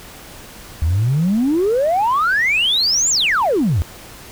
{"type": "exponential two-way sweep", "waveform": "sine", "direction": "up then down", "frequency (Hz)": [73.8, 7500, 73.8], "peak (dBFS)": -12, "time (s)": [0.82, 3.82], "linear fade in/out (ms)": 0, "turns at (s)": 3.1, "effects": ["tanh soft clip ceiling -10 dBFS", "pink hiss -38 dBFS RMS until 4.31 s"]}